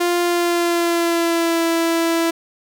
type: tone with pitch glide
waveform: sawtooth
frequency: 349.2 to 332.3 Hz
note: F4 to E4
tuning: 0 to +14 cents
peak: -12 dBFS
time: 0-2.31 s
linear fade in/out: 10 ms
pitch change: -86 cents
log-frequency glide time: 0.21-1.64 s
effects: none